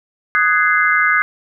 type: chord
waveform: sine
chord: Ab dominant seventh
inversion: second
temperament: just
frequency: 1245.9 / 1495.1 / 1661.2 / 2077 Hz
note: Eb6 / Gb6 / Ab6 / C7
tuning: +2 / +18 / 0 / -13 cents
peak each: -17 dBFS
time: 0.35-1.22 s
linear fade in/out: 0 ms
effects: none